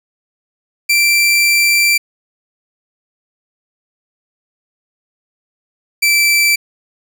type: tone pair in turn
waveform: sawtooth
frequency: 2349 / 2331 Hz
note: D7 / D7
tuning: 0 / -14 cents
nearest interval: unison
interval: 14 cents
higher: first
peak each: -6 dBFS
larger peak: neither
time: 0.89-1.98 / 6.02-6.56 s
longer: first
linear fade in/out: 10 ms
effects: none